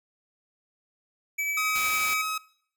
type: tone with tremolo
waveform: square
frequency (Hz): 2299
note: D7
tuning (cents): -37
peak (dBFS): -26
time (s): 1.38-2.22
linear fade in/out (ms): 10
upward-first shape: triangle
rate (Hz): 11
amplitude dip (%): 30
type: tone with pitch glide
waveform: sawtooth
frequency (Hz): 1265 to 1274.5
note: D#6 to D#6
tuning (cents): +28 to +41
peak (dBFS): -24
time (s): 1.57-2.38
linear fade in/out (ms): 5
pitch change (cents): +13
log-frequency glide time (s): 2.18-2.25
type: noise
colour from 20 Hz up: white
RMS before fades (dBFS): -35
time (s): 1.75-2.14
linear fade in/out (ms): 5
effects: noise-tail reverb RT60 0.6 s tail -21 dB re dry